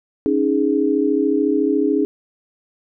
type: chord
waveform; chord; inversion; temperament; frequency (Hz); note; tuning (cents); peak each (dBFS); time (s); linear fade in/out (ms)
sine; C# suspended second; none; equal; 277.2 / 311.1 / 415.3; C#4 / D#4 / G#4; 0 / 0 / 0; -19; 0.26-2.05; 0
effects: none